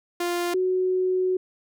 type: tone pair in turn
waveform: sawtooth / sine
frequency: 349.2 / 370 Hz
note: F4 / F#4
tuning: 0 / 0 cents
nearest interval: minor second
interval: 100 cents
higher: second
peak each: -20 dBFS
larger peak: neither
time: 0.2-0.54 / 0.54-1.37 s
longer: second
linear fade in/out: 5 ms
effects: none